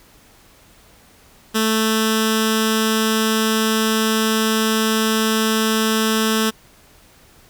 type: tone with notch filter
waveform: 10% pulse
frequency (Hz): 220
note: A3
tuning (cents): 0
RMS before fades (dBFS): -18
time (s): 1.54-6.51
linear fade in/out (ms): 20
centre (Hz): 740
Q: 0.69
effects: pink hiss -50 dBFS RMS until 7.49 s

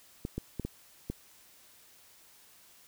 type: clicks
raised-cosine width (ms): 3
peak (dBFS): -21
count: 5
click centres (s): 0.251 / 0.38 / 0.597 / 0.65 / 1.1
effects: white hiss -59 dBFS RMS until 2.87 s

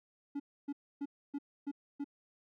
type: tone bursts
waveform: triangle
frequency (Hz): 284.2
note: C#4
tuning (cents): +43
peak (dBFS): -33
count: 6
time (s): 0.35-2.044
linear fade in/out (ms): 10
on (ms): 49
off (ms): 280
effects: none

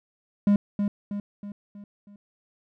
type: tone with echo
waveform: triangle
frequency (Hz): 203.4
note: G#3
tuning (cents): -36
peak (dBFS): -14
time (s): 0.47-0.56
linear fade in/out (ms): 2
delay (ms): 320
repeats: 5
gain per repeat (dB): -6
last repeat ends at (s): 2.16
effects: none

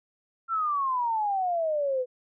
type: exponential sweep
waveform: sine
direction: down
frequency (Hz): 1371 to 493.9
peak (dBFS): -24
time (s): 0.48-2.06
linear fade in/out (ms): 50
effects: none

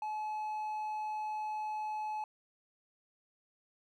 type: tone with hard clipping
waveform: sine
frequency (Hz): 856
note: A5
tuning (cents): -48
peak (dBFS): -36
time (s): 0.02-2.24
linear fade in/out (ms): 2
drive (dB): 3
effects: none

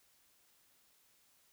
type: silence
effects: white hiss -70 dBFS RMS until 1.52 s

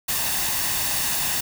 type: noise with comb filter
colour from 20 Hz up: white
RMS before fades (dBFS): -24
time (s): 0.08-1.41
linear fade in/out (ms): 10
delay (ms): 1.1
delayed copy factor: +0.5
effects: none

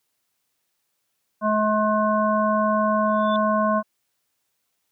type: harmonic tone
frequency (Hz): 213.6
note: G#3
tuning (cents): +49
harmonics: 1 / 3 / 5 / 7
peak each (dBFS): -23 / -22 / -22 / -31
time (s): 1.41-3.83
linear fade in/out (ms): 50
type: tone with exponential growth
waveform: sine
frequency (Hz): 3505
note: A7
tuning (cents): -7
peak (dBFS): -29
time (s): 3.06-3.36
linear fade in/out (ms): 1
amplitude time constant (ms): 64
effects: white hiss -74 dBFS RMS until 4.91 s + high-pass 60 Hz 12 dB/octave

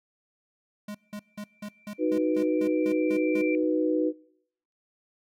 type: tone bursts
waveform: square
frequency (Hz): 207.7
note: G#3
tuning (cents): 0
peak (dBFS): -35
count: 11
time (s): 0.88-3.417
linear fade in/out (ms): 5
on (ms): 67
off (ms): 180
type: tone with exponential growth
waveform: sine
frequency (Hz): 2349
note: D7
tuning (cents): 0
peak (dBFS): -32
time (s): 0.92-3.55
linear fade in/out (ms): 1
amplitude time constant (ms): 570
type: chord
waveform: sine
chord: B major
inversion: first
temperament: equal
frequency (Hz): 311.1 / 370 / 493.9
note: D#4 / F#4 / B4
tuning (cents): 0 / 0 / 0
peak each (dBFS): -25 / -29 / -27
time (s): 1.98-4.13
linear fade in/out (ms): 50
effects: noise-tail reverb RT60 0.8 s tail -25 dB re dry + AAC 64 kbps

